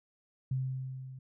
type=tone with level ramp; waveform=sine; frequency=130.81 Hz; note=C3; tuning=in tune; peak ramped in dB=-28 to -44 dBFS; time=0.51-1.19 s; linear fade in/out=5 ms; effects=none